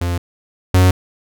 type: tone pair in turn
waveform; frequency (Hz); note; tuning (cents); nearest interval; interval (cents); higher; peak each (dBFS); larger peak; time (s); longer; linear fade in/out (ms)
45% pulse; 87.31 / 91.86; F2 / F#2; 0 / -12; minor second; 88; second; -17 / -8; second; 0.01-0.18 / 0.74-0.91; neither; 5
effects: none